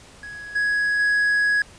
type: tone with level steps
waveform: triangle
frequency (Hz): 1669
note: G#6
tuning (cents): +8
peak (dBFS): -32 / -17 / -15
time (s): 0.23-1.62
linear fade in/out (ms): 2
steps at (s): 0.55 / 0.99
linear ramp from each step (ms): 10
effects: pink hiss -47 dBFS RMS until 1.78 s + resampled to 22050 Hz